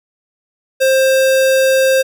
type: tone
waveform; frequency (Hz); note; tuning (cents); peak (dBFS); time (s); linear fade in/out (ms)
square; 529; C5; +19; -10; 0.8-2.03; 20
effects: none